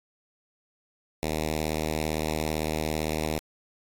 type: tone with notch filter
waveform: 5% pulse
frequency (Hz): 77.78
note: D#2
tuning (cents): 0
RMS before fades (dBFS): -29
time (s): 1.23-3.39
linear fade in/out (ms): 0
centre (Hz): 1200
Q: 1.3
effects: AAC 48 kbps